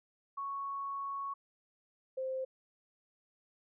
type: tone pair in turn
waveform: sine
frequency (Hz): 1108.7 / 523.2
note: C#6 / C5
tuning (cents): 0 / 0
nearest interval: octave + minor second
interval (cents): 1300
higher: first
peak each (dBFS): -36 / -34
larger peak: second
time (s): 0.37-1.34 / 2.17-2.45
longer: first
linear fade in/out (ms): 10
effects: none